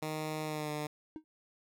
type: tone with pitch glide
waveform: 10% pulse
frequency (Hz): 155.2 to 150.26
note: D#3 to D3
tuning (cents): -4 to +40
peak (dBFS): -27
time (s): 0.02-0.87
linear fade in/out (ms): 5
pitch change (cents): -56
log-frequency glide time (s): 0.43-0.71
type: tone with exponential decay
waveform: triangle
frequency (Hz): 312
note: D#4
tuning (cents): +5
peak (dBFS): -34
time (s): 1.16-1.24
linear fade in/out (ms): 0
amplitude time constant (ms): 17
effects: none